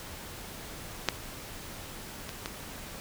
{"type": "clicks", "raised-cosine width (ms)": 0.2, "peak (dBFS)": [-6, -20, -16], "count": 3, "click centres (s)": [1.087, 2.292, 2.459], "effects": ["pink hiss -43 dBFS RMS until 3 s"]}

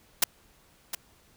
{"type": "noise with echo", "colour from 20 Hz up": "white", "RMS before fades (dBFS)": -20, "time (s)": [0.22, 0.24], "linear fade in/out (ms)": 5, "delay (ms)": 710, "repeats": 1, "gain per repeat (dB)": -11, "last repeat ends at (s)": 0.95, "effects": ["pink hiss -61 dBFS RMS until 1.36 s"]}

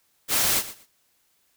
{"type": "noise with echo", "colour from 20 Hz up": "white", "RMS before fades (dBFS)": -22, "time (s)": [0.28, 0.63], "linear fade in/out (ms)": 50, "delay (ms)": 120, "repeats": 2, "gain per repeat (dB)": -15, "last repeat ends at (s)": 0.87, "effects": ["white hiss -67 dBFS RMS until 1.56 s"]}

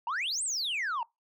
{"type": "exponential two-way sweep", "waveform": "sine", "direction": "up then down", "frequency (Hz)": [880, 8870, 880], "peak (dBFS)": -27, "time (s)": [0.07, 1.03], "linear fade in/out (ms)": 2, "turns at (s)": 0.43, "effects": ["noise-tail reverb RT60 0.2 s tail -25 dB re dry", "tanh soft clip ceiling -28 dBFS"]}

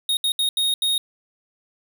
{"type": "tone bursts at uneven times", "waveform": "square", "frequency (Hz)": 3729, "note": "A#7", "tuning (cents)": 0, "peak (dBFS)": -19, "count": 5, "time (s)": [[0.09, 0.17], [0.24, 0.32], [0.39, 0.49], [0.57, 0.74], [0.82, 0.98]], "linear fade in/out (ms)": 2, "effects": []}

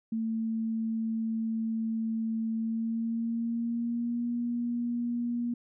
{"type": "tone with pitch glide", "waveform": "sine", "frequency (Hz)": [224, 238.7], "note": ["A3", "A#3"], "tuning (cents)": [31, 41], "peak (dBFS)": -28, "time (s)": [0.12, 5.54], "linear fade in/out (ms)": 5, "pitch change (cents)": 110, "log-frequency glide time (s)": [2.54, 4.27], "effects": []}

